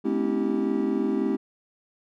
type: tone cluster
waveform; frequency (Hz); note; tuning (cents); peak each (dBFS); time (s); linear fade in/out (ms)
triangle; 212.7 / 254.3 / 278 / 323.8 / 388.8; G#3 / C4 / C#4 / E4 / G4; +42 / -49 / +5 / -31 / -14; -27; 0.04-1.37; 20
effects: none